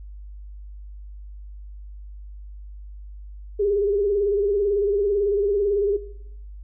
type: tone with vibrato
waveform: sine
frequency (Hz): 405.5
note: G#4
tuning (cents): -41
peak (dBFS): -18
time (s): 3.59-5.97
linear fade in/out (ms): 10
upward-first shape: sine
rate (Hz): 18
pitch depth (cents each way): 74
effects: noise-tail reverb RT60 0.8 s tail -17 dB re dry + added 50 Hz sine -36 dBFS peak until 6.63 s